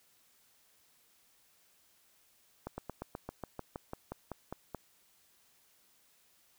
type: slowing click train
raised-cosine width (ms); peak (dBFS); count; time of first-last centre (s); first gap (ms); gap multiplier
1; -25; 14; 2.67-4.747; 110; 1.06
effects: white hiss -68 dBFS RMS until 6.58 s